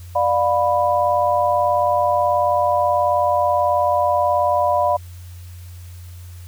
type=chord; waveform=sine; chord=B diminished; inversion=first; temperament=just; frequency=592.7 / 711.2 / 987.8 Hz; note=D5 / F5 / B5; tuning=+16 / +31 / 0 cents; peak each=-19 dBFS; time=0.15-4.97 s; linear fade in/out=10 ms; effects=added 88 Hz sine -34 dBFS peak until 6.47 s + white hiss -49 dBFS RMS until 6.47 s